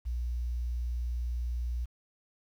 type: tone with quantisation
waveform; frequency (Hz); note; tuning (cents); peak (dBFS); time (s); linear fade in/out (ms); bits
sine; 60; B1; -49; -30; 0.05-1.86; 20; 10
effects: none